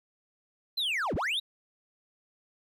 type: linear two-way sweep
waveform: triangle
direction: down then up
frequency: 4186 to 35 to 3929 Hz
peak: -26 dBFS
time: 0.77-1.4 s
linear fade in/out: 10 ms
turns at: 1.15 s
effects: none